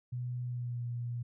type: tone with pitch glide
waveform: sine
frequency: 123.47 to 120.02 Hz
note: B2 to B2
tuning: 0 to -49 cents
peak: -34 dBFS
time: 0.12-1.23 s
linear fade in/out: 10 ms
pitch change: -49 cents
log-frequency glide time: 0.43-0.85 s
effects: none